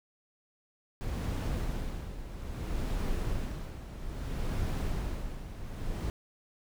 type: noise with tremolo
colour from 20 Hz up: brown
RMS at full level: -31 dBFS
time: 1.01-6.1 s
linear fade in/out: 0 ms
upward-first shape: sine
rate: 0.61 Hz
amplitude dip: 70%
effects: none